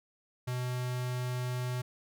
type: tone with notch filter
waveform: square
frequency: 125.1 Hz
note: B2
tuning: 23 cents sharp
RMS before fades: -34 dBFS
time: 0.47-1.82 s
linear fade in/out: 10 ms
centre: 280 Hz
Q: 1.3
effects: none